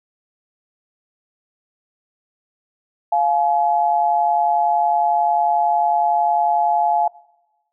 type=tone pair together; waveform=sine; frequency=698.5 / 849.5 Hz; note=F5 / G#5; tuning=0 / +39 cents; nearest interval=minor third; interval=339 cents; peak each=-17 dBFS; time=3.12-7.08 s; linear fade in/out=5 ms; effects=noise-tail reverb RT60 1.0 s tail -22 dB re dry